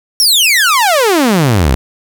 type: exponential sweep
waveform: sawtooth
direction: down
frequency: 5700 to 58.27 Hz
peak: -4 dBFS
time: 0.2-1.75 s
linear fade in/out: 0 ms
effects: none